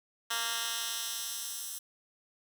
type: tone with high-pass filter sweep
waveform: 10% pulse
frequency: 231.2 Hz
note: A#3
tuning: 14 cents flat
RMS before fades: -36 dBFS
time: 0.3-1.79 s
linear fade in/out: 10 ms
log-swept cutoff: 1800 to 8300 Hz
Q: 0.74
effects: none